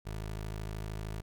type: tone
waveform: 20% pulse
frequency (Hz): 53.1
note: G#1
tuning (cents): +39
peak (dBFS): -32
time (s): 0.05-1.22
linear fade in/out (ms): 20
effects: none